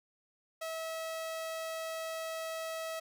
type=tone; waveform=sawtooth; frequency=647 Hz; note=E5; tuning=32 cents flat; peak=-33 dBFS; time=0.61-3 s; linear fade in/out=10 ms; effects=none